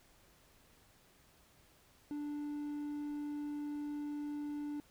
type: tone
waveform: triangle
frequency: 293.7 Hz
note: D4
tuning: in tune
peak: -36 dBFS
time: 2.11-4.8 s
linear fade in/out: 0 ms
effects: pink hiss -66 dBFS RMS until 4.9 s